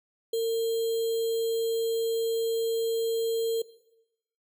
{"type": "tone with sample-and-hold", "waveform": "sine", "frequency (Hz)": 454.9, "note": "A#4", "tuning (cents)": -42, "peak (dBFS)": -24, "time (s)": [0.33, 3.62], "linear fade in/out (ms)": 5, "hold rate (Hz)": 3675, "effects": ["noise-tail reverb RT60 0.9 s tail -18 dB re dry"]}